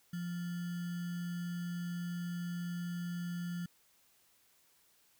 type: tone with sample-and-hold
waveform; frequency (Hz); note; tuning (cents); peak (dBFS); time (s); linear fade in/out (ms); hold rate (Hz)
sine; 174.3; F3; -3; -36; 0.13-3.66; 5; 1575
effects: white hiss -69 dBFS RMS until 5.19 s